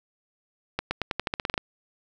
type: accelerating click train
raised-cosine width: 0.3 ms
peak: -10 dBFS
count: 12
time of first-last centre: 0.79-1.578 s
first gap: 120 ms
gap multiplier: 0.89
effects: none